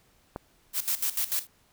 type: click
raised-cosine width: 1 ms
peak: -20 dBFS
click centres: 0.361 s
type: noise with tremolo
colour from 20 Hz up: blue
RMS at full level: -27 dBFS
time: 0.73-1.47 s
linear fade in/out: 50 ms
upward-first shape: square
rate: 6.8 Hz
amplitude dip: 80%
effects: pink hiss -64 dBFS RMS until 1.72 s